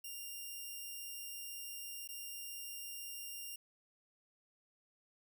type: tone with dropouts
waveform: 5% pulse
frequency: 2794 Hz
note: F7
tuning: in tune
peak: -35 dBFS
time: 0.04-3.56 s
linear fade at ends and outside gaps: 5 ms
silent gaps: 2.076-2.088 s
effects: none